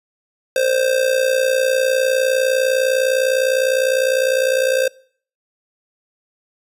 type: tone with amplitude modulation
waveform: square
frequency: 523.3 Hz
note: C5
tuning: in tune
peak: -12 dBFS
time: 0.56-4.88 s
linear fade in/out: 2 ms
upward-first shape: sine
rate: 59.9 Hz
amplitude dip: 70%
effects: noise-tail reverb RT60 0.5 s tail -23 dB re dry + resampled to 32000 Hz